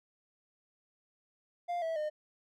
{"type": "tone with pitch steps", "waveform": "triangle", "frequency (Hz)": [699, 652.2, 608.5], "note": ["F5", "E5", "D#5"], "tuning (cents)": [1, -19, -39], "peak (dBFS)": -30, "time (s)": [1.68, 2.1], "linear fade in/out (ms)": 20, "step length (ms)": 140, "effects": []}